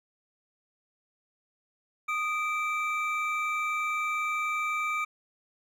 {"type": "tone pair together", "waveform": "triangle", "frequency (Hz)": [1239, 2332], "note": ["D#6", "D7"], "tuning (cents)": [-8, -13], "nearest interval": "major seventh", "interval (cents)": 1095, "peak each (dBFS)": [-28, -29], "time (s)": [2.08, 5.05], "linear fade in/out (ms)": 10, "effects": []}